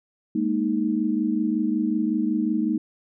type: chord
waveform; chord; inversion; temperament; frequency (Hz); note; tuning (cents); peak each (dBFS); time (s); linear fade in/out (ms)
sine; Ab suspended second; none; equal; 207.7 / 233.1 / 311.1; Ab3 / Bb3 / Eb4; 0 / 0 / 0; -26 / -25 / -24; 0.35-2.78; 5
effects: none